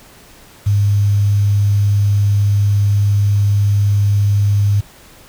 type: tone with quantisation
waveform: sine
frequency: 101.7 Hz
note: G#2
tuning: 36 cents flat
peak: -10 dBFS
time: 0.66-4.81 s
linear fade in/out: 10 ms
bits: 6
effects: pink hiss -43 dBFS RMS until 5.28 s

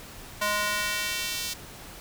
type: tone with high-pass filter sweep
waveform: square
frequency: 207.7 Hz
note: G#3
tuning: in tune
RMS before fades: -29 dBFS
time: 0.41-1.54 s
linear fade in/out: 10 ms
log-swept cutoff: 900 to 4000 Hz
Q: 1
effects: pink hiss -44 dBFS RMS until 2 s

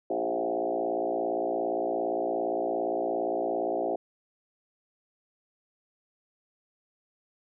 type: tone with frequency modulation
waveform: sine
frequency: 528 Hz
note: C5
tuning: 16 cents sharp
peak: -26 dBFS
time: 0.1-3.96 s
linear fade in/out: 5 ms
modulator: 57.4 Hz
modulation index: 3.8
effects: none

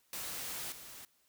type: noise with level steps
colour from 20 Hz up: white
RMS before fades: -41 / -50 dBFS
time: 0.13-1.05 s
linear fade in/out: 2 ms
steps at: 0.72 s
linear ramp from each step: 2 ms
effects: white hiss -72 dBFS RMS until 1.28 s

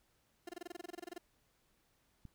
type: tone bursts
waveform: 30% pulse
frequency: 349.2 Hz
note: F4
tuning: in tune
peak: -40 dBFS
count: 16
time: 0.47-1.181 s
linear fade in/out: 5 ms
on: 21 ms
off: 25 ms
type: click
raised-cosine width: 5 ms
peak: -38 dBFS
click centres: 2.253 s
effects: pink hiss -75 dBFS RMS until 2.34 s

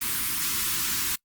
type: band-stop noise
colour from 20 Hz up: white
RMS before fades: -27 dBFS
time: 0.01-1.16 s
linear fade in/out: 10 ms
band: 370 to 980 Hz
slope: 48 dB/octave
effects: noise-tail reverb RT60 0.1 s tail -24 dB re dry + Opus 24 kbps

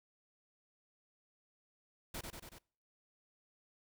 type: noise with echo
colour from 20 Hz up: pink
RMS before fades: -43 dBFS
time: 2.14-2.21 s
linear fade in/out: 5 ms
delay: 94 ms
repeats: 4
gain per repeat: -3 dB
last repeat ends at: 2.586 s
effects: noise-tail reverb RT60 0.5 s tail -25 dB re dry

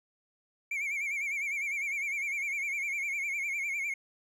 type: tone with vibrato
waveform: triangle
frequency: 2259 Hz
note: C#7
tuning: 32 cents sharp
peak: -29 dBFS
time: 0.71-3.94 s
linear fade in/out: 5 ms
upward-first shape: sine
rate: 9.9 Hz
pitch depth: 95 cents each way
effects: none

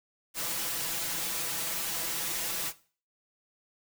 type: noise with comb filter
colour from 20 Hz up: white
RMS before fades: -33 dBFS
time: 0.34-2.73 s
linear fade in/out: 50 ms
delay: 6 ms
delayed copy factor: +0.95
effects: noise-tail reverb RT60 0.4 s tail -17 dB re dry

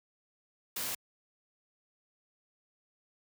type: noise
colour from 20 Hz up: white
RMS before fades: -36 dBFS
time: 0.76-0.95 s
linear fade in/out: 5 ms
effects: high-pass 80 Hz 12 dB/octave

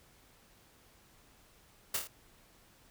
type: noise with echo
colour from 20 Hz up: white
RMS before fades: -32 dBFS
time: 1.94-1.97 s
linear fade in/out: 5 ms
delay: 26 ms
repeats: 4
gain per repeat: -4 dB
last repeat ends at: 2.074 s
effects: pink hiss -63 dBFS RMS until 2.9 s

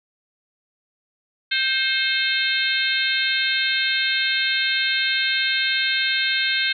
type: harmonic tone with a mistuned harmonic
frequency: 523.3 Hz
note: C5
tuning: in tune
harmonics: 3 / 4 / 5 / 6 / 7 / 8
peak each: -24 / -26 / -27 / -28 / -25 / -27 dBFS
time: 1.51-6.73 s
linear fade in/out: 10 ms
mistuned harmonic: 4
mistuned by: +42 cents
effects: none

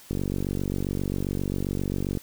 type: click train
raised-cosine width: 3 ms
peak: -15 dBFS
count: 99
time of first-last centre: 0.11-2.173 s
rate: 47.5 Hz
effects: white hiss -50 dBFS RMS until 2.22 s

